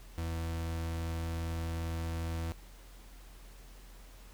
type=tone; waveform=40% pulse; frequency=82.5 Hz; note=E2; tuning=2 cents sharp; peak=-33 dBFS; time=0.18-2.52 s; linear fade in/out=0 ms; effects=added 43 Hz sine -50 dBFS peak until 4.33 s + pink hiss -58 dBFS RMS until 4.33 s